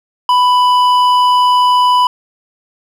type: tone with hard clipping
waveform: sine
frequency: 993 Hz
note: B5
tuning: 9 cents sharp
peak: -9 dBFS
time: 0.29-2.07 s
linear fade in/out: 2 ms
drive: 8 dB
effects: none